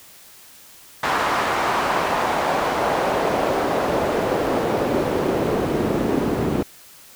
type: noise with band-pass filter sweep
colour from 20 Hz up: pink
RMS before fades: -21 dBFS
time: 1.03-6.63 s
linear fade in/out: 5 ms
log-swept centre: 1100 to 290 Hz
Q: 1.3
effects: white hiss -46 dBFS RMS until 7.15 s